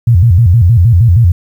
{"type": "tone with vibrato", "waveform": "sine", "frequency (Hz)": 101.2, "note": "G#2", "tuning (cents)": -44, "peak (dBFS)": -3, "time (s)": [0.07, 1.32], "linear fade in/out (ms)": 5, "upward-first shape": "square", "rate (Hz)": 6.4, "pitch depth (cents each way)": 260, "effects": ["7-bit"]}